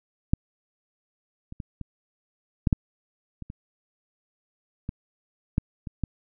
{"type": "clicks", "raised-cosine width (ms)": 5, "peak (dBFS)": [-7, -26, -22, -22, -7, -6, -24, -25, -18, -9, -22, -14], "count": 12, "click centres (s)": [0.335, 1.524, 1.602, 1.813, 2.672, 2.728, 3.423, 3.501, 4.891, 5.581, 5.872, 6.037], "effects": []}